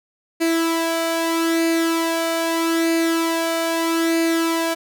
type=tone with flanger; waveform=sawtooth; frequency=330 Hz; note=E4; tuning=2 cents sharp; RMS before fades=-20 dBFS; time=0.4-4.75 s; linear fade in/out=20 ms; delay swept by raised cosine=0.44 to 1.36 ms; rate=0.79 Hz; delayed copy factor=+0.55; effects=none